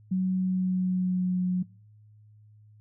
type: tone with pitch glide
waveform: sine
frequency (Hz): 186.2 to 181.95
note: F#3 to F#3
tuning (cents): +11 to -29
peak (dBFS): -23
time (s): 0.11-1.63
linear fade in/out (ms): 10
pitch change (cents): -40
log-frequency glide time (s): 0.32-1.39
effects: noise-tail reverb RT60 0.5 s tail -25 dB re dry + added 106 Hz sine -52 dBFS peak until 2.8 s